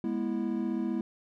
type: chord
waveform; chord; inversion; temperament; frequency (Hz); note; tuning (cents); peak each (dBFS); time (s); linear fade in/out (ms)
triangle; E major; first; equal with one note detuned; 207.7 / 243.1 / 329.6; G#3 / B3 / E4; 0 / -27 / 0; -31; 0.04-1.01; 2
effects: none